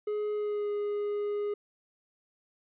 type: tone with pitch glide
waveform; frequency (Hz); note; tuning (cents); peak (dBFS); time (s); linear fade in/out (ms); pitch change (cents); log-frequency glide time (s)
triangle; 420 to 412.8; G#4 to G#4; +19 to -10; -27; 0.07-1.54; 5; -29; 0.34-0.7
effects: resampled to 8000 Hz